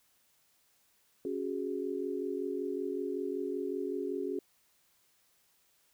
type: chord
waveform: sine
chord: C# suspended fourth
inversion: none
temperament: equal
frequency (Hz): 277.2 / 370 / 415.3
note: C#4 / F#4 / G#4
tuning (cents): 0 / 0 / 0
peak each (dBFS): -38 / -36 / -37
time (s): 1.25-4.39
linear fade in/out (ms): 2
effects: white hiss -70 dBFS RMS until 5.93 s